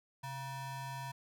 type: ring-modulated tone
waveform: square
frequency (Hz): 411.7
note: G#4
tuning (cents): -15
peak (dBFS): -38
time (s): 0.23-1.12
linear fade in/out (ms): 10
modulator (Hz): 544
effects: none